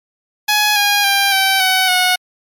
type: tone with pitch steps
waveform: 10% pulse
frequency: 840 / 817 / 794.7 / 773 / 751.8 / 731.3 Hz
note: G#5 / G#5 / G5 / G5 / F#5 / F#5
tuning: +19 / -29 / +23 / -24 / +27 / -20 cents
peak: -3 dBFS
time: 0.48-2.16 s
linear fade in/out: 10 ms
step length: 280 ms
effects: MP3 96 kbps